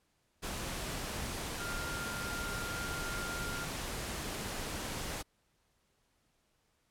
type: tone in noise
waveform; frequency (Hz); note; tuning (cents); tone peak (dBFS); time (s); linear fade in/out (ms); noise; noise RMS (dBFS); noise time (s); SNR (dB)
sine; 1400; F6; +4; -40; 1.59-3.66; 20; pink; -39; 0.42-5.23; -4
effects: pink hiss -75 dBFS RMS until 6.9 s + low-pass 12000 Hz 12 dB/octave